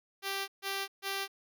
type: tone bursts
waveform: 5% pulse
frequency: 392 Hz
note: G4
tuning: in tune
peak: -22 dBFS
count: 3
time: 0.22-1.28 s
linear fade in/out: 50 ms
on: 260 ms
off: 140 ms
effects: none